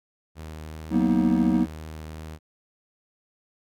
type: tone with vibrato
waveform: sawtooth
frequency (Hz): 78.3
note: D#2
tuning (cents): +11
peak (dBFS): -32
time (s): 0.35-2.39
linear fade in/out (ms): 50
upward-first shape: triangle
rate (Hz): 2.8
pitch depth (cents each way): 12
type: chord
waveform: triangle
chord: B major seventh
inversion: second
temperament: equal with one note detuned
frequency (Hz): 185 / 233.1 / 246.9 / 315.8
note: F#3 / A#3 / B3 / D#4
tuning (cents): 0 / 0 / 0 / +26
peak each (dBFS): -22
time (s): 0.9-1.67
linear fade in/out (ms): 50
effects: Opus 48 kbps